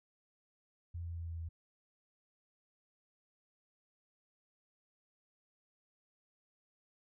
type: tone with pitch steps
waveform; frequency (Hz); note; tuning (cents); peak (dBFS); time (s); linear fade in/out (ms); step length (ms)
sine; 85.4 / 84.66 / 83.93 / 83.21 / 82.49; F2 / E2 / E2 / E2 / E2; -38 / +47 / +32 / +17 / +2; -39; 0.94-1.49; 10; 110
effects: none